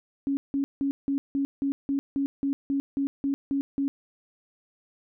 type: tone bursts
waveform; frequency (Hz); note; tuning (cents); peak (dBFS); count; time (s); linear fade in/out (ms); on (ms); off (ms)
sine; 277.2; C#4; 0; -23; 14; 0.27-3.88; 0; 100; 170
effects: none